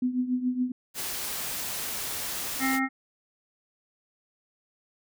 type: tone with tremolo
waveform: sine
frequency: 251.1 Hz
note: B3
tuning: 29 cents sharp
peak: -21 dBFS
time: 0.02-0.72 s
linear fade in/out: 5 ms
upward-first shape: triangle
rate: 7.1 Hz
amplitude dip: 80%
type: noise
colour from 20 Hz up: white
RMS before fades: -33 dBFS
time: 0.94-2.8 s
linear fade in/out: 50 ms
type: harmonic tone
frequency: 265.5 Hz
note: C4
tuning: 25 cents sharp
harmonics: 1 / 3 / 5 / 7 / 8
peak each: -26 / -33 / -33 / -31 / -32 dBFS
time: 2.59-2.89 s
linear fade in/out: 50 ms
effects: none